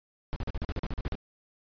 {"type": "noise bursts", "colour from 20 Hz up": "brown", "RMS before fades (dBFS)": -31, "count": 12, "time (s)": [0.33, 1.153], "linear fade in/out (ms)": 0, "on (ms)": 31, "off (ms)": 41, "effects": ["resampled to 11025 Hz"]}